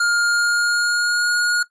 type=tone with pitch glide; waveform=square; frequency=1412 to 1438.3 Hz; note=F6 to F#6; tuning=+19 to -49 cents; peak=-16 dBFS; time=0-1.63 s; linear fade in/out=5 ms; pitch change=+32 cents; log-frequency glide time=0.21-1.32 s; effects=noise-tail reverb RT60 0.1 s tail -17 dB re dry + resampled to 22050 Hz